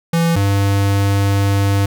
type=tone pair in turn; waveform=square; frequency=167.3 / 99.48 Hz; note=E3 / G2; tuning=+26 / +26 cents; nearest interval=major sixth; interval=900 cents; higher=first; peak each=-13 dBFS; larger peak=neither; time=0.13-0.36 / 0.36-1.86 s; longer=second; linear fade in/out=5 ms; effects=none